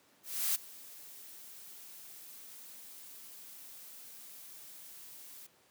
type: noise with ADSR envelope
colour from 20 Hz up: blue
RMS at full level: -30 dBFS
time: 0.23-5.47 s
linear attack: 320 ms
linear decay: 14 ms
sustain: -21 dB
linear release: 11 ms
effects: pink hiss -66 dBFS RMS until 5.7 s + high-pass 200 Hz 12 dB/octave